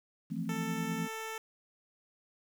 sine chord, F major seventh, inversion third, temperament equal, 164.81 / 174.61 / 220 / 261.6 Hz, E3 / F3 / A3 / C4, 0 / 0 / 0 / 0 cents, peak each -38 / -39 / -38 / -40 dBFS, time 0.3-1.08 s, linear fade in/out 20 ms
10% pulse tone, 443.1 Hz, A4, 12 cents sharp, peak -30 dBFS, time 0.49-1.38 s, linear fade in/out 2 ms
effects 10-bit

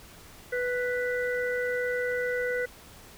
harmonic tone, 493.9 Hz, B4, in tune, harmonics 1 / 3 / 4, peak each -28 / -33 / -34 dBFS, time 0.52-2.66 s, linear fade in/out 10 ms, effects pink hiss -50 dBFS RMS until 3.17 s

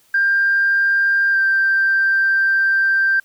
sine tone with pitch glide, 1593 to 1572.9 Hz, G6 to G6, +27 to +5 cents, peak -12 dBFS, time 0.14-3.2 s, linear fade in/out 5 ms, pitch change -22 cents, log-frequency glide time 1.32-1.37 s, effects tanh soft clip ceiling -8 dBFS + white hiss -56 dBFS RMS until 3.24 s

